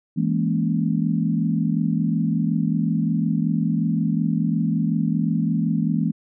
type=chord; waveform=sine; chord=A# half-diminished seventh; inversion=second; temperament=equal; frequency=164.81 / 207.7 / 233.1 / 277.2 Hz; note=E3 / G#3 / A#3 / C#4; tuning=0 / 0 / 0 / 0 cents; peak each=-22 / -24 / -24 / -28 dBFS; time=0.16-6.12 s; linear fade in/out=20 ms; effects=none